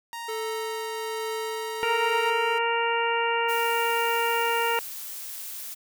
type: tone with pitch glide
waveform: sawtooth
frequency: 932.3 to 937.7 Hz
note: A#5 to A#5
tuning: 0 to +10 cents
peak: -30 dBFS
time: 0.13-2.3 s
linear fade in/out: 0 ms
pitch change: +10 cents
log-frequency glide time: 1.25-1.55 s
type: tone with tremolo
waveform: square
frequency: 440 Hz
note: A4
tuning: in tune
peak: -30 dBFS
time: 0.28-2.59 s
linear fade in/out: 10 ms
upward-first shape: triangle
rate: 1.2 Hz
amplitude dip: 35%
type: harmonic tone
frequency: 464.7 Hz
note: A#4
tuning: 5 cents flat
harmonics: 1 / 2 / 3 / 4 / 5 / 6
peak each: -28 / -26 / -31 / -33 / -34 / -31 dBFS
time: 1.83-4.79 s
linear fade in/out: 0 ms
type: noise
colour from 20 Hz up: blue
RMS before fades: -37 dBFS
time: 3.48-5.75 s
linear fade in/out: 20 ms
effects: none